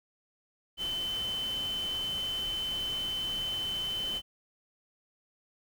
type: tone in noise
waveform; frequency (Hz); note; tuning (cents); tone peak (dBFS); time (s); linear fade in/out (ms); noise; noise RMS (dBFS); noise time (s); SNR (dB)
sine; 3055; G7; -45; -31; 0.77-4.22; 50; pink; -44; 0.77-4.22; +10
effects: none